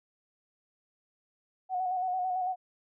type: tone with vibrato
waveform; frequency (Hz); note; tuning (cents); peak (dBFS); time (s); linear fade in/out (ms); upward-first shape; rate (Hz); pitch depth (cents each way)
sine; 737; F#5; -7; -28; 1.69-2.56; 50; square; 9; 31
effects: none